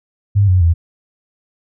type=tone with pitch steps; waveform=sine; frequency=100.7 / 91.81 / 83.71 Hz; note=G2 / F#2 / E2; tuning=+47 / -13 / +27 cents; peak=-8 dBFS; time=0.35-0.74 s; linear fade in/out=20 ms; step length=130 ms; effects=none